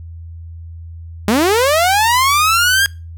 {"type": "linear sweep", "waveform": "sawtooth", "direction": "up", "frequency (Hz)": [196, 1633], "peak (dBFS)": -7, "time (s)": [1.28, 2.86], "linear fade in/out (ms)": 0, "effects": ["noise-tail reverb RT60 0.3 s tail -24 dB re dry", "added 83 Hz sine -29 dBFS peak until 3.17 s"]}